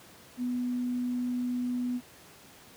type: tone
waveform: sine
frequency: 246.9 Hz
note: B3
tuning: in tune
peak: -28 dBFS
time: 0.37-2.01 s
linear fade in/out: 50 ms
effects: pink hiss -53 dBFS RMS until 2.76 s + high-pass 100 Hz 12 dB/octave